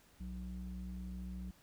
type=tone with low-pass filter; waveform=square; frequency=61.3 Hz; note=B1; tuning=12 cents flat; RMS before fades=-44 dBFS; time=0.2-1.51 s; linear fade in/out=5 ms; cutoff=190 Hz; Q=2.8; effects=pink hiss -66 dBFS RMS until 1.62 s